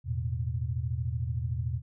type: chord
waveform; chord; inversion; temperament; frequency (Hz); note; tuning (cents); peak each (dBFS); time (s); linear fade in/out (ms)
sine; E suspended fourth; none; equal; 82.41 / 110 / 123.47; E2 / A2 / B2; 0 / 0 / 0; -33 / -34 / -32; 0.04-1.82; 50
effects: none